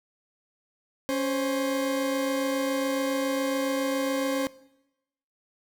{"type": "tone pair together", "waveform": "40% pulse", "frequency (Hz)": [276.6, 526], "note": ["C#4", "C5"], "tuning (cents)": [-4, 9], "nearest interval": "major seventh", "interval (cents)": 1113, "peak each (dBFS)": [-27, -28], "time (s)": [1.09, 4.47], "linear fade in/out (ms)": 0, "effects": ["noise-tail reverb RT60 0.9 s tail -20 dB re dry"]}